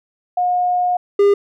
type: tone pair in turn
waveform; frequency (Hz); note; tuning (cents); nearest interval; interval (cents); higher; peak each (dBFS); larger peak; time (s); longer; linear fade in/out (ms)
sine / triangle; 719 / 403.5; F#5 / G#4; -50 / -50; minor seventh; 1000; first; -14 / -7; second; 0.37-0.97 / 1.19-1.34; first; 5
effects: none